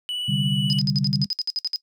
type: tone with vibrato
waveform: triangle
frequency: 2953 Hz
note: F#7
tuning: 4 cents flat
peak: -24 dBFS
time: 0.09-0.79 s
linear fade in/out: 0 ms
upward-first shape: square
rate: 16 Hz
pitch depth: 9 cents each way
type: chord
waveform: sine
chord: C suspended second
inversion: none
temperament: equal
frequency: 130.81 / 146.83 / 196 Hz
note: C3 / D3 / G3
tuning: 0 / 0 / 0 cents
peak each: -26 / -23 / -25 dBFS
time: 0.28-1.26 s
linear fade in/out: 10 ms
type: tone bursts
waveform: sine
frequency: 5010 Hz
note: D#8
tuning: 11 cents sharp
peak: -21 dBFS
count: 13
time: 0.7-1.76 s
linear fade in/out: 0 ms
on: 28 ms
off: 58 ms
effects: noise-tail reverb RT60 0.1 s tail -18 dB re dry